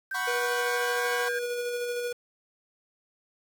sine tone with pitch glide, 1563 to 1604.2 Hz, G6 to G6, -6 to +40 cents, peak -30 dBFS, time 0.11-1.39 s, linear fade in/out 5 ms, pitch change +46 cents, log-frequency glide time 0.54-1.15 s
sawtooth chord, F# suspended fourth, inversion none, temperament equal, 740 / 987.8 / 1108.7 Hz, F#5 / B5 / C#6, 0 / 0 / 0 cents, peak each -31 / -32 / -31 dBFS, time 0.14-1.29 s, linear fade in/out 10 ms
square tone with tremolo, 484 Hz, B4, 35 cents flat, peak -29 dBFS, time 0.27-2.13 s, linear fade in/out 10 ms, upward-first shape sine, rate 13 Hz, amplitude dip 25%
effects 8-bit

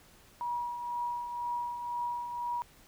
sine tone with tremolo, 961 Hz, B5, 48 cents flat, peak -30 dBFS, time 0.41-2.62 s, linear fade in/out 0 ms, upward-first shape triangle, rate 2 Hz, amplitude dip 55%, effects pink hiss -59 dBFS RMS until 2.87 s

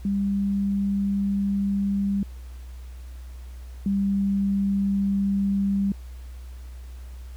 sine tone pair in turn, 198.9 / 197.82 Hz, G3 / G3, +25 / +16 cents, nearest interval unison, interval 9 cents, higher first, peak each -21 / -20 dBFS, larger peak second, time 0.05-2.23 / 3.86-5.92 s, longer first, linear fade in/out 2 ms, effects added 62 Hz sine -36 dBFS peak until 7.36 s + pink hiss -55 dBFS RMS until 7.36 s

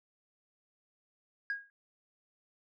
sine tone with exponential decay, 1638 Hz, G#6, 24 cents flat, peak -27 dBFS, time 1.5-1.7 s, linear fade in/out 1 ms, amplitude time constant 43 ms, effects tanh soft clip ceiling -29 dBFS

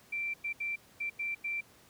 sine tone bursts at uneven times, 2349 Hz, D7, in tune, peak -32 dBFS, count 6, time 0.12-0.34 / 0.44-0.53 / 0.6-0.76 / 1-1.1 / 1.19-1.35 / 1.44-1.61 s, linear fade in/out 10 ms, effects pink hiss -60 dBFS RMS until 1.89 s + high-pass 80 Hz 12 dB/octave

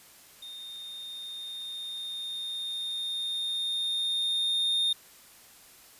triangle tone with level ramp, 3658 Hz, A#7, 33 cents flat, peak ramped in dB -39 to -22 dBFS, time 0.42-4.93 s, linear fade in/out 5 ms, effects white hiss -54 dBFS RMS until 5.99 s + resampled to 32000 Hz

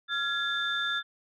sine tone cluster, 1383 / 1679 / 3564 Hz, F6 / G#6 / A7, -17 / +18 / +22 cents, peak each -31 dBFS, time 0.08-1.03 s, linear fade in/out 50 ms, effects tanh soft clip ceiling -19 dBFS

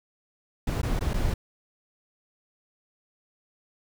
brown noise with dropouts, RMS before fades -26 dBFS, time 0.67-1.34 s, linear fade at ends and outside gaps 5 ms, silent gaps 0.817-0.83 / 0.993-1.008 / 1.135-1.14 s, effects none

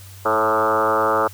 sine tone with frequency modulation, 880 Hz, A5, in tune, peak -15 dBFS, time 0.25-1.28 s, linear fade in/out 10 ms, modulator 111 Hz, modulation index 4.4, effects added 96 Hz sine -39 dBFS peak until 1.33 s + white hiss -45 dBFS RMS until 1.33 s

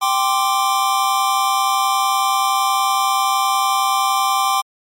square chord, G suspended fourth, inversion none, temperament just, 784 / 1045.3 / 1176 Hz, G5 / C6 / D6, 0 / -2 / +2 cents, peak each -20 dBFS, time 0.01-4.62 s, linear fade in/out 20 ms, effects MP3 64 kbps

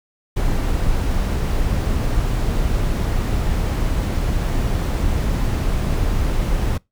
brown noise, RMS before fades -19 dBFS, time 0.36-6.78 s, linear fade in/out 10 ms, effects noise-tail reverb RT60 0.2 s tail -24 dB re dry

